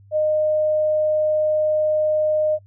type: tone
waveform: sine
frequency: 614 Hz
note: D#5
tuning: 23 cents flat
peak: -16 dBFS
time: 0.11-2.59 s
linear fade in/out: 50 ms
effects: noise-tail reverb RT60 0.1 s tail -26 dB re dry + added 99 Hz sine -46 dBFS peak until 2.66 s